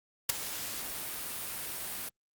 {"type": "noise with ADSR envelope", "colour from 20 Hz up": "white", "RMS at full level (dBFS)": -22, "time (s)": [0.29, 2.09], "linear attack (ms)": 8, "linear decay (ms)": 8, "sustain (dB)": -16, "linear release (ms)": 6, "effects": ["Opus 48 kbps"]}